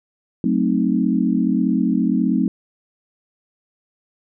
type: chord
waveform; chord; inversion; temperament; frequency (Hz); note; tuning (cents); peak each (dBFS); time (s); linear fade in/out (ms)
sine; F# diminished seventh; none; equal; 185 / 220 / 261.6 / 311.1; F#3 / A3 / C4 / Eb4; 0 / 0 / 0 / 0; -21 / -20 / -20 / -23; 0.44-2.48; 2
effects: none